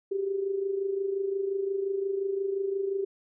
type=tone with amplitude modulation; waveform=sine; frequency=392 Hz; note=G4; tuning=in tune; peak=-24 dBFS; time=0.11-3.05 s; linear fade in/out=10 ms; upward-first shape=sine; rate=25.7 Hz; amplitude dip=60%; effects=none